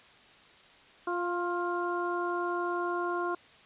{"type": "harmonic tone with a mistuned harmonic", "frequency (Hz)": 349.8, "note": "F4", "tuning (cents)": 3, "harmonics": [1, 2, 3, 4], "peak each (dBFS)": [-32, -37, -34, -37], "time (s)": [1.07, 3.35], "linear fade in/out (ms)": 5, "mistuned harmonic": 3, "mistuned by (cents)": 22, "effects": ["white hiss -56 dBFS RMS until 3.65 s", "resampled to 8000 Hz"]}